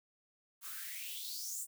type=noise with high-pass filter sweep; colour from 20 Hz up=blue; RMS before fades=-43 dBFS; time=0.61-1.67 s; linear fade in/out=50 ms; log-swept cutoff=1100 to 8500 Hz; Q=5.8; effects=none